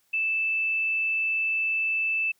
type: tone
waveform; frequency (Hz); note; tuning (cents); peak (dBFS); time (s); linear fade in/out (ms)
sine; 2637; E7; 0; -23; 0.13-2.32; 10
effects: white hiss -68 dBFS RMS until 2.39 s